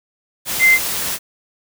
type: tone in noise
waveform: sine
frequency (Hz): 2079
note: C7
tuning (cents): -12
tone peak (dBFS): -8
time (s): 0.59-0.79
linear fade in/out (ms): 50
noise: white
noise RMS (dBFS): -22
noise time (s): 0.45-1.19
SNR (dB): +11
effects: none